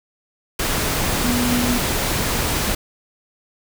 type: tone in noise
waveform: sine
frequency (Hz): 244.1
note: B3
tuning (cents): -20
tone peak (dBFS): -19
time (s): 1.24-1.78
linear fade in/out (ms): 5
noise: pink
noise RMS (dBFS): -21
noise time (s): 0.59-2.75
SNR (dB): -1
effects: none